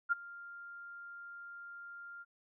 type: tone with ADSR envelope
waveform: sine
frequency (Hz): 1396.9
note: F6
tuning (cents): 0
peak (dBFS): -25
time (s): 0.09-2.25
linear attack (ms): 30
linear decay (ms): 18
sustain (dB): -21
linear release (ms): 36
effects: none